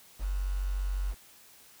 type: tone with quantisation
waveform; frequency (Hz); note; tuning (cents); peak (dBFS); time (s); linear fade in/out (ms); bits
sine; 47.08; F#1; +31; -28; 0.19-1.15; 50; 8
effects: white hiss -56 dBFS RMS until 1.8 s